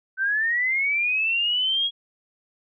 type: linear sweep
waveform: sine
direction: up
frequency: 1518 to 3322 Hz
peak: -20 dBFS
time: 0.17-1.91 s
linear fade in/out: 50 ms
effects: none